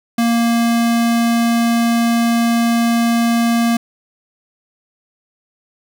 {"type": "tone", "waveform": "square", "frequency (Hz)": 233.1, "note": "A#3", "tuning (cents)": 0, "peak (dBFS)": -13, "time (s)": [0.18, 3.77], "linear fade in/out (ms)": 5, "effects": []}